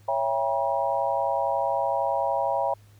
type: chord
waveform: sine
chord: C# diminished seventh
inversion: none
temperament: just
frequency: 554.4 / 665.2 / 798.3 / 957.9 Hz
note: C#5 / E5 / G5 / Bb5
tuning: 0 / +16 / +31 / +47 cents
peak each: -28 dBFS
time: 0.08-2.74 s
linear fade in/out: 5 ms
effects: added 103 Hz sine -51 dBFS peak until 2.99 s + pink hiss -61 dBFS RMS until 2.99 s